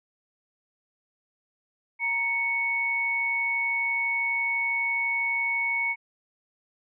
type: tone pair together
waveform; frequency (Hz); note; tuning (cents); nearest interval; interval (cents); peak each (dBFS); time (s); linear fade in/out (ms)
sine; 932.3 / 2217; A#5 / C#7; 0 / 0; octave + minor third; 1500; -34 / -24; 1.99-5.96; 50
effects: none